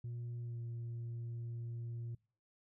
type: tone with pitch glide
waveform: sine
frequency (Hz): 119.4 to 117.28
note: A#2 to A#2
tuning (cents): +42 to +11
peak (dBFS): -38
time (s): 0.04-2.15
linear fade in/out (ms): 5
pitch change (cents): -31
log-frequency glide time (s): 0.41-0.6
effects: noise-tail reverb RT60 0.4 s tail -25 dB re dry + tanh soft clip ceiling -39 dBFS